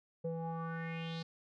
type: tone with low-pass filter sweep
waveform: square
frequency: 164.6 Hz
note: E3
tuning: 2 cents flat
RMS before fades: -40 dBFS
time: 0.24-1.23 s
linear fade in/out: 10 ms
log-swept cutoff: 490 to 4500 Hz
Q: 4.6
effects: none